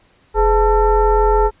sine tone with frequency modulation, 420 Hz, G#4, 19 cents sharp, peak -10 dBFS, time 0.34-1.51 s, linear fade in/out 50 ms, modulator 463 Hz, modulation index 1.3, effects pink hiss -55 dBFS RMS until 1.6 s + resampled to 8000 Hz

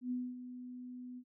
sine tone with ADSR envelope, 249.2 Hz, B3, 16 cents sharp, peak -33 dBFS, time 0.01-1.24 s, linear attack 100 ms, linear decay 240 ms, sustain -11 dB, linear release 64 ms, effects none

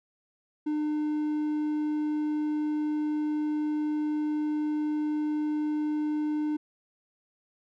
triangle tone, 302 Hz, D4, 48 cents sharp, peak -24 dBFS, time 0.66-6.57 s, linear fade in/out 10 ms, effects none

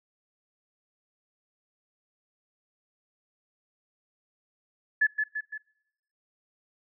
sine tone with echo, 1720 Hz, A6, 40 cents flat, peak -18 dBFS, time 5.01-5.07 s, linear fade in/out 10 ms, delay 170 ms, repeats 3, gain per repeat -5 dB, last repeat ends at 5.58 s, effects noise-tail reverb RT60 0.8 s tail -23 dB re dry

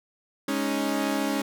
sawtooth chord, Ab suspended fourth, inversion none, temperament equal, 207.7 / 277.2 / 311.1 Hz, Ab3 / Db4 / Eb4, 0 / 0 / 0 cents, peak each -27 / -23 / -27 dBFS, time 0.48-1.42 s, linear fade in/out 5 ms, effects none

